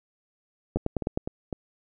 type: two click trains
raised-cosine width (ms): 2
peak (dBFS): -12 / -17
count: 5 / 4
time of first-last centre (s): 0.76-1.175 / 0.77-1.528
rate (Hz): 9.65 / 3.96
effects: none